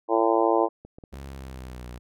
harmonic tone, 113.1 Hz, A2, 48 cents sharp, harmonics 3 / 4 / 5 / 6 / 7 / 8 / 9, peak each -24 / -25 / -26 / -27 / -27 / -28 / -29 dBFS, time 0.08-0.69 s, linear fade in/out 50 ms
clicks, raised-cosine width 2 ms, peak -30 dBFS, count 4, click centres 0.85 / 0.985 / 1.038 / 1.136 s
sawtooth tone with pitch glide, 68.4 to 60.94 Hz, C#2 to B1, -23 to -22 cents, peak -33 dBFS, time 1.12-1.99 s, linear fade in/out 20 ms, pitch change -199 cents, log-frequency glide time 1.27-1.88 s
effects none

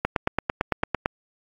click train, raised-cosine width 0.5 ms, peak -6 dBFS, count 10, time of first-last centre 0.05-1.059 s, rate 8.92 Hz, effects AAC 64 kbps

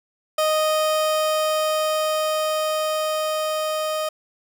30% pulse tone with level ramp, 621 Hz, D#5, 3 cents flat, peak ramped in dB -15 to -20 dBFS, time 0.38-4.09 s, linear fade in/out 5 ms, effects none

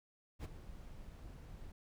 brown noise with ADSR envelope, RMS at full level -38 dBFS, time 0.39-1.72 s, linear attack 54 ms, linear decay 20 ms, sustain -13 dB, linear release 4 ms, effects none

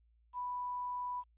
sine tone with quantisation, 987.8 Hz, B5, in tune, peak -36 dBFS, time 0.33-1.24 s, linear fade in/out 50 ms, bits 11, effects added 57 Hz sine -66 dBFS peak until 1.37 s + resampled to 8000 Hz

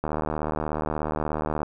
click train, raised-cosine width 1 ms, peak -13 dBFS, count 123, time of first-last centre 0.04-1.631 s, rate 76.7 Hz, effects none

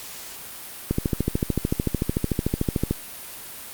click train, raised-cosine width 3 ms, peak -8 dBFS, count 28, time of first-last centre 0.91-2.91 s, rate 13.5 Hz, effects white hiss -38 dBFS RMS until 3.73 s + Opus 48 kbps

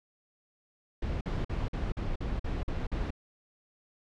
brown noise bursts, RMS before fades -32 dBFS, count 9, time 1.02-3.106 s, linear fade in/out 5 ms, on 190 ms, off 47 ms, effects low-pass 4000 Hz 12 dB/octave

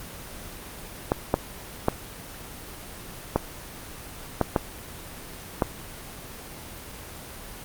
clicks, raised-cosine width 1 ms, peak -5 dBFS, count 7, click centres 1.119 / 1.341 / 1.884 / 3.36 / 4.413 / 4.562 / 5.622 s, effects pink hiss -40 dBFS RMS until 7.64 s + Opus 24 kbps

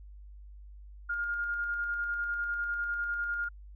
sine tone with tremolo, 1415 Hz, F6, 22 cents sharp, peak -29 dBFS, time 1.09-3.49 s, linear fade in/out 10 ms, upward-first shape square, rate 10 Hz, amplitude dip 25%, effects added 50 Hz sine -46 dBFS peak until 3.75 s

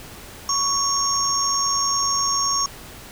sine tone cluster, 1111 / 5530 / 6480 Hz, C#6 / F8 / G#8, +4 / -18 / -43 cents, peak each -23 dBFS, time 0.49-2.66 s, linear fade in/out 2 ms, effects pink hiss -40 dBFS RMS until 3.11 s

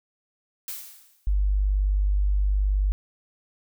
blue noise with exponential decay, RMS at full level -32 dBFS, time 0.68-1.33 s, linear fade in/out 1 ms, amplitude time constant 140 ms
sine tone, 49.5 Hz, G1, 18 cents sharp, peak -19 dBFS, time 1.27-2.92 s, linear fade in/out 0 ms
effects none

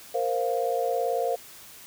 sine chord, Bb suspended second, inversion none, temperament just, 466.2 / 524.4 / 699.2 Hz, Bb4 / C5 / F5, 0 / +4 / +2 cents, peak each -28 dBFS, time 0.14-1.36 s, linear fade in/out 10 ms, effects white hiss -47 dBFS RMS until 1.86 s

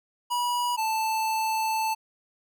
square tone pair in turn, 971 / 881.4 Hz, B5 / A5, -30 / +3 cents, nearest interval major second, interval 167 cents, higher first, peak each -25 dBFS, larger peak neither, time 0.3-0.77 / 0.77-1.95 s, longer second, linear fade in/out 20 ms, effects none

